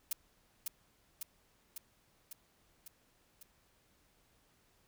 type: noise with echo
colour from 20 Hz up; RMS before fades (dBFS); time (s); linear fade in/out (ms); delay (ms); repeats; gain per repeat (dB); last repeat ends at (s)
blue; -34; 0.11-0.13; 5; 550; 6; -3; 3.43
effects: pink hiss -71 dBFS RMS until 4.87 s